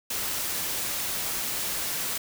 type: noise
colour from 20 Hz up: white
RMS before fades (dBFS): -30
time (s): 0.1-2.18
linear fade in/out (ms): 5
effects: none